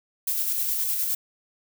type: noise with tremolo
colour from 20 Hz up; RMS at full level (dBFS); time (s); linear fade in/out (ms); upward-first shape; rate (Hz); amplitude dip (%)
violet; -25; 0.27-1.15; 5; square; 9.7; 25
effects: none